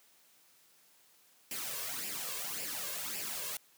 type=noise with flanger; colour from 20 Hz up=white; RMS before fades=-39 dBFS; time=1.51-3.57 s; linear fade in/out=2 ms; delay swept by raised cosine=0.39 to 1.89 ms; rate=1.8 Hz; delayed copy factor=+0.65; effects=white hiss -65 dBFS RMS until 3.77 s + high-pass 150 Hz 12 dB/octave